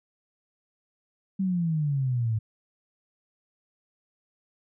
sine exponential sweep, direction down, 195.8 to 107 Hz, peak -23 dBFS, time 1.39-2.39 s, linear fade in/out 10 ms, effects none

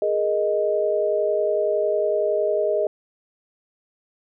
sine chord, Ab suspended second, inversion none, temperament equal, 415.3 / 466.2 / 622.3 Hz, Ab4 / Bb4 / Eb5, 0 / 0 / 0 cents, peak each -23 / -27 / -21 dBFS, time 0.02-2.87 s, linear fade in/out 2 ms, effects none

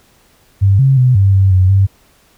sine tone with pitch steps, 98.3 / 135 / 126.7 / 97.9 / 96.5 / 92.7 / 97.4 Hz, G2 / C#3 / B2 / G2 / G2 / F#2 / G2, +5 / -45 / +45 / -2 / -27 / +4 / -11 cents, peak -6 dBFS, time 0.61-1.87 s, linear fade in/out 20 ms, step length 180 ms, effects pink hiss -51 dBFS RMS until 2.37 s

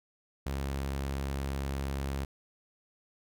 sawtooth tone, 68.5 Hz, C#2, 20 cents flat, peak -28 dBFS, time 0.46-2.25 s, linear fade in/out 5 ms, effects none

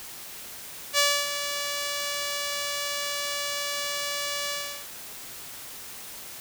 5% pulse tone with ADSR envelope, 576 Hz, D5, 34 cents flat, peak -7 dBFS, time 0.93-4.88 s, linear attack 52 ms, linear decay 280 ms, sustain -10 dB, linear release 370 ms, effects white hiss -41 dBFS RMS until 6.4 s

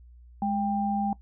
sine tone pair together, 207.7 / 792.8 Hz, G#3 / G5, 0 / +19 cents, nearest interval octave + major seventh, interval 2319 cents, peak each -27 / -27 dBFS, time 0.42-1.13 s, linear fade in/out 2 ms, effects noise-tail reverb RT60 0.1 s tail -19 dB re dry + added 60 Hz sine -48 dBFS peak until 1.21 s

